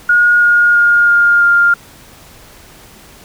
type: tone with pitch steps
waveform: sine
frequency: 1438 / 1428.9 / 1419.8 / 1410.8 / 1401.9 Hz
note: F#6 / F6 / F6 / F6 / F6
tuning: -50 / +39 / +28 / +17 / +6 cents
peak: -6 dBFS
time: 0.09-1.74 s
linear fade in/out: 5 ms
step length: 330 ms
effects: pink hiss -40 dBFS RMS until 3.24 s